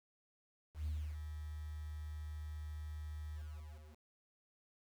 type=tone with ADSR envelope; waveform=sine; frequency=76.2 Hz; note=D#2; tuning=36 cents flat; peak=-34 dBFS; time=0.74-4.03 s; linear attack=120 ms; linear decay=290 ms; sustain=-8 dB; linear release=680 ms; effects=tanh soft clip ceiling -34 dBFS + 10-bit

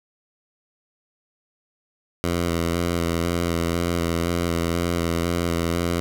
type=tone with vibrato; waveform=10% pulse; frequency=85.2 Hz; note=F2; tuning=42 cents flat; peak=-13 dBFS; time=2.24-6 s; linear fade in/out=0 ms; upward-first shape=square; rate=2 Hz; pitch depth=20 cents each way; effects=none

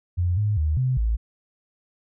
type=tone with pitch steps; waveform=sine; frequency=88.4 / 104.8 / 76.9 / 128.5 / 55.7 Hz; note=F2 / G#2 / D#2 / C3 / A1; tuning=+22 / +16 / -20 / -31 / +22 cents; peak=-19 dBFS; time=0.17-1.17 s; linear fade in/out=20 ms; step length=200 ms; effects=none

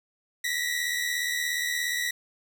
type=tone pair together; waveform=sawtooth; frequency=1898.5 / 1975.5 Hz; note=A#6 / B6; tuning=+31 / 0 cents; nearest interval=minor second; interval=69 cents; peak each=-26 dBFS; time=0.44-2.11 s; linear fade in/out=5 ms; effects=none

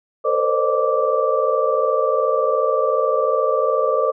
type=tone cluster; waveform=sine; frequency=449.3 / 512 / 532 / 606 / 1167 Hz; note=A4 / C5 / C5 / D#5 / D6; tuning=+36 / -38 / +29 / -46 / -11 cents; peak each=-22 dBFS; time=0.24-4.12 s; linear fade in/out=20 ms; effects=none

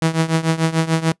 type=tone with tremolo; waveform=sawtooth; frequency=162.1 Hz; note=E3; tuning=29 cents flat; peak=-8 dBFS; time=0.02-1.12 s; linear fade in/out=0 ms; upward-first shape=triangle; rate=6.8 Hz; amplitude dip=90%; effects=noise-tail reverb RT60 0.1 s tail -22 dB re dry + resampled to 24000 Hz

